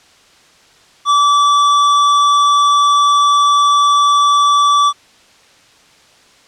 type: tone with hard clipping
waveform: sine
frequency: 1156 Hz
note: D6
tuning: 28 cents flat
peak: -10 dBFS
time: 1.05-4.93 s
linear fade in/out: 50 ms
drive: 15 dB
effects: white hiss -47 dBFS RMS until 6.47 s + low-pass 6000 Hz 12 dB/octave